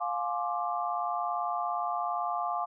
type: chord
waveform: sine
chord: D half-diminished seventh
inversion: first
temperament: just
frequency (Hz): 704.8 / 845.8 / 1057.2 / 1174.7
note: F5 / Ab5 / C6 / D6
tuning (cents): +16 / +31 / +18 / 0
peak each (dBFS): -32 / -36 / -37 / -34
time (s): 0-2.66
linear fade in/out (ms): 20
effects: none